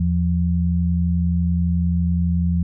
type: tone pair together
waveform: sine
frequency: 81.6 / 173.32 Hz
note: E2 / F3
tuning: -17 / -13 cents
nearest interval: octave + minor second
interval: 1304 cents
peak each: -19 dBFS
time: 0-2.63 s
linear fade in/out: 5 ms
effects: none